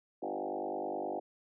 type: tone with frequency modulation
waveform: sine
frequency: 550 Hz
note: C#5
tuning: 14 cents flat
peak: -34 dBFS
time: 0.22-1.2 s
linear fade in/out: 10 ms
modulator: 49.6 Hz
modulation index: 5.2
effects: none